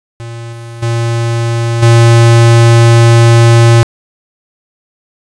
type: tone with level steps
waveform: square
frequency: 116.54 Hz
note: A#2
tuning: in tune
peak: -22 / -24 / -11 / -3 dBFS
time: 0.2-3.83 s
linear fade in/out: 0 ms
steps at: 0.52 / 0.82 / 1.82 s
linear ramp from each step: 10 ms
effects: resampled to 22050 Hz + 7-bit